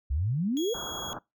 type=exponential sweep; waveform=sine; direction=up; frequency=61.9 to 498.6 Hz; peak=-25 dBFS; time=0.1-0.74 s; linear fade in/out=10 ms
type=tone; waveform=30% pulse; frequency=3322 Hz; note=G#7; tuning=in tune; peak=-33 dBFS; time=0.57-1.13 s; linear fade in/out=0 ms
type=low-pass noise; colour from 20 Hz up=white; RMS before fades=-39 dBFS; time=0.74-1.19 s; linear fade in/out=5 ms; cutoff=1500 Hz; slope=96 dB/octave
effects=noise-tail reverb RT60 0.2 s tail -22 dB re dry